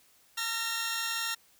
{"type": "tone cluster", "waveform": "15% pulse", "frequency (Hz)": [906, 1367, 1851, 3255], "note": ["A#5", "F6", "A#6", "G#7"], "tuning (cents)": [-50, -37, -13, -36], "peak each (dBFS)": [-35, -28, -28, -34], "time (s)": [0.37, 1.35], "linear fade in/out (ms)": 10, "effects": ["white hiss -63 dBFS RMS until 1.59 s"]}